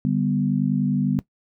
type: chord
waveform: sine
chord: G major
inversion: second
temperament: equal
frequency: 146.83 / 196 / 246.9 Hz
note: D3 / G3 / B3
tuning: 0 / 0 / 0 cents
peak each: -23 dBFS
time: 0.05-1.19 s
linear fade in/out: 0 ms
effects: noise-tail reverb RT60 0.1 s tail -18 dB re dry